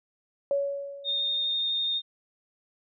sine tone with exponential decay, 561 Hz, C#5, 21 cents sharp, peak -21 dBFS, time 0.51-1.57 s, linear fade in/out 1 ms, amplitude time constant 230 ms
sine tone with vibrato, 3666 Hz, A#7, 30 cents flat, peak -25 dBFS, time 1.04-2.02 s, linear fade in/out 50 ms, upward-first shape sine, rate 12 Hz, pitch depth 11 cents each way
effects none

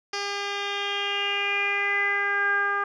10% pulse tone with low-pass filter sweep, 403 Hz, G4, 48 cents sharp, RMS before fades -26 dBFS, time 0.13-2.84 s, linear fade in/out 5 ms, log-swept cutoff 4700 to 1400 Hz, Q 6.5, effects none

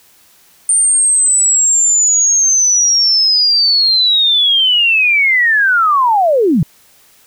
sine linear sweep, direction down, 8960 to 130.81 Hz, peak -8 dBFS, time 0.69-6.63 s, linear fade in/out 2 ms, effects white hiss -48 dBFS RMS until 7.26 s

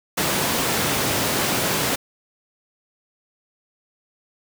pink high-pass noise, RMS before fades -22 dBFS, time 0.17-1.96 s, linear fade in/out 10 ms, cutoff 140 Hz, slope 12 dB/octave, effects none

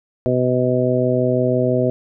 harmonic tone, 126 Hz, B2, 35 cents sharp, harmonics 1 / 2 / 3 / 4 / 5, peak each -21 / -21 / -21 / -21 / -21 dBFS, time 0.26-1.9 s, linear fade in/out 0 ms, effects none

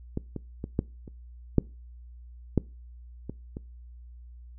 clicks, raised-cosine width 3 ms, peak -16 / -20 / -20 / -11 / -29 / -6 / -8 / -21 / -23 dBFS, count 9, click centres 0.174 / 0.363 / 0.641 / 0.791 / 1.078 / 1.583 / 2.577 / 3.296 / 3.569 s, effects noise-tail reverb RT60 0.3 s tail -23 dB re dry + added 60 Hz sine -44 dBFS peak until 4.58 s

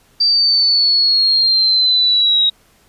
sine linear sweep, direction down, 4674 to 3800 Hz, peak -10 dBFS, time 0.2-2.5 s, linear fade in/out 10 ms, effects pink hiss -53 dBFS RMS until 2.88 s + resampled to 32000 Hz

